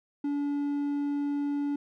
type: tone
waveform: triangle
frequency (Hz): 286.9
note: D4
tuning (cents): -40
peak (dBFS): -25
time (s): 0.24-1.76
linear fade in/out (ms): 5
effects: none